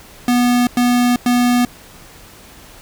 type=tone bursts; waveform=square; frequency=244.4 Hz; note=B3; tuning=18 cents flat; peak=-12 dBFS; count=3; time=0.28-1.65 s; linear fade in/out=2 ms; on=390 ms; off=100 ms; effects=pink hiss -41 dBFS RMS until 2.81 s